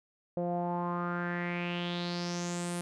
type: tone with low-pass filter sweep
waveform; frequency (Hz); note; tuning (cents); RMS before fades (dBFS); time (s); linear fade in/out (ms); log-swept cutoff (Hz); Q
sawtooth; 174.61; F3; 0; -34; 0.37-2.81; 0; 570 to 10000; 5
effects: none